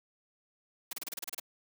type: noise bursts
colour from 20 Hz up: white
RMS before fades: -38 dBFS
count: 10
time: 0.91-1.399 s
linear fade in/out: 5 ms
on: 21 ms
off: 31 ms
effects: high-pass 200 Hz 12 dB/octave